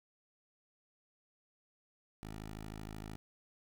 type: tone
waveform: 10% pulse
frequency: 53.1 Hz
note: G#1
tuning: 39 cents sharp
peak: -36 dBFS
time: 2.23-3.16 s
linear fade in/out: 0 ms
effects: none